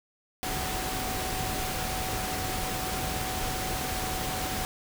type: tone in noise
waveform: sine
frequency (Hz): 749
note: F#5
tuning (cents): +21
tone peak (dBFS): -36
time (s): 0.43-4.65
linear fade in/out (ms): 0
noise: pink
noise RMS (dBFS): -32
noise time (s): 0.43-4.65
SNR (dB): -7
effects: none